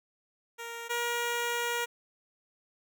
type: tone pair in turn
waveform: 10% pulse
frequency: 466.3 / 475.3 Hz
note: A#4 / A#4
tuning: +1 / +34 cents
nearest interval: unison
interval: 33 cents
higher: second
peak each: -30 / -21 dBFS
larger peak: second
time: 0.58-0.89 / 0.89-1.86 s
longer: second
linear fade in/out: 20 ms
effects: none